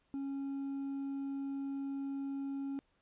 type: tone with hard clipping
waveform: sine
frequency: 275.4 Hz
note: C#4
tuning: 11 cents flat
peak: -37 dBFS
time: 0.14-2.79 s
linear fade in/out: 0 ms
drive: 2 dB
effects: pink hiss -75 dBFS RMS until 3.01 s + resampled to 8000 Hz